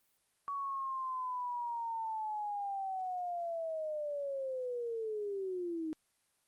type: linear sweep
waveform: sine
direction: down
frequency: 1130 to 308.6 Hz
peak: -35 dBFS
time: 0.48-5.93 s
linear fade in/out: 0 ms
effects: white hiss -75 dBFS RMS until 6.47 s + Opus 32 kbps